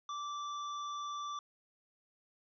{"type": "tone with hard clipping", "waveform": "sine", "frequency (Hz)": 1168, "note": "D6", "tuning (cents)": -10, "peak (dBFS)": -40, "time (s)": [0.09, 1.39], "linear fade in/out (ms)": 2, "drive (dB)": 13, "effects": ["resampled to 16000 Hz"]}